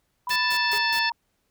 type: tone with pitch glide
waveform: sine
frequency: 987.8 to 932.9 Hz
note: B5 to A#5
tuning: 0 to +1 cents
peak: -27 dBFS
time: 0.27-1.12 s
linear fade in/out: 2 ms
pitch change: -99 cents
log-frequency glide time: 0.44-0.91 s
type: noise bursts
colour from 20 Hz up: white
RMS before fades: -35 dBFS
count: 4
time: 0.29-0.994 s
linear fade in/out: 5 ms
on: 71 ms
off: 140 ms
type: harmonic tone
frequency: 880 Hz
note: A5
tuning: in tune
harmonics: 2 / 3 / 4 / 5 / 6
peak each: -25 / -28 / -32 / -29 / -31 dBFS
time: 0.3-1.1 s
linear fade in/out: 10 ms
type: tone with exponential decay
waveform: sawtooth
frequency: 415.3 Hz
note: G#4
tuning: in tune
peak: -27 dBFS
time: 0.73-0.91 s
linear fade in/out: 1 ms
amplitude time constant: 37 ms
effects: pink hiss -72 dBFS RMS until 1.5 s